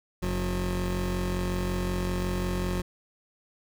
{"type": "tone pair together", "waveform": "25% pulse", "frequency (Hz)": [45.45, 180.3], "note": ["F#1", "F#3"], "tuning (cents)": [-30, -45], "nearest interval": "2 octaves", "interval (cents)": 2385, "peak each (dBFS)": -26, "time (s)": [0.22, 2.82], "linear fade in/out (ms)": 10, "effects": []}